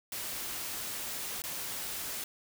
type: noise with dropouts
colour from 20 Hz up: white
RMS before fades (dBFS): -38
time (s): 0.12-2.24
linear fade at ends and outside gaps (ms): 2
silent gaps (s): 1.42-1.438
effects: none